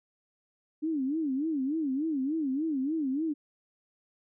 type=tone with vibrato; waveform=sine; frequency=290.9 Hz; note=D4; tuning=16 cents flat; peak=-27 dBFS; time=0.82-3.34 s; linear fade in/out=20 ms; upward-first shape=sine; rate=3.4 Hz; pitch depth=200 cents each way; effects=none